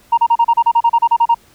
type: tone bursts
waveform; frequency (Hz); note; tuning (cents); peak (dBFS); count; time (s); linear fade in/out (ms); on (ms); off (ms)
sine; 932.3; A#5; 0; -6; 14; 0.12-1.346; 10; 56; 34
effects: tanh soft clip ceiling -5 dBFS + pink hiss -50 dBFS RMS until 1.54 s